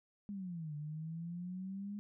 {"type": "exponential two-way sweep", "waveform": "sine", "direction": "down then up", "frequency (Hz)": [207.7, 146.83, 207.7], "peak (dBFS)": -40, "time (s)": [0.29, 1.99], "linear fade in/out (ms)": 0, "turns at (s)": 0.75, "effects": []}